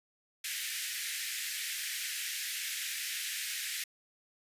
pink high-pass noise, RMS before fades -37 dBFS, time 0.44-3.84 s, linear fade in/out 5 ms, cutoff 1700 Hz, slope 48 dB/octave, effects resampled to 32000 Hz

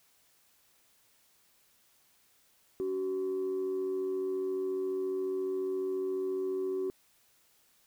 sine tone pair together, 282.8 / 377.2 Hz, C#4 / F#4, +35 / +33 cents, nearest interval perfect fourth, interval 498 cents, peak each -39 / -29 dBFS, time 2.8-6.9 s, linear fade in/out 0 ms, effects tanh soft clip ceiling -27 dBFS + white hiss -67 dBFS RMS until 7.86 s

